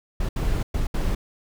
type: noise bursts at uneven times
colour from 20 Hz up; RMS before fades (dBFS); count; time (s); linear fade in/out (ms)
brown; -23; 4; 0.2-0.29 / 0.36-0.63 / 0.74-0.87 / 0.94-1.15; 5
effects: none